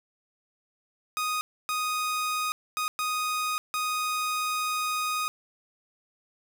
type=tone bursts at uneven times; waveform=sawtooth; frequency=1244.5 Hz; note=D#6; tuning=in tune; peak=-23 dBFS; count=5; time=1.17-1.41 / 1.69-2.52 / 2.77-2.88 / 2.99-3.58 / 3.74-5.28 s; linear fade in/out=0 ms; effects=none